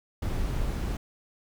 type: noise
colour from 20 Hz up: brown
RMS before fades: -29 dBFS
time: 0.22-0.97 s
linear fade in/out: 5 ms
effects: none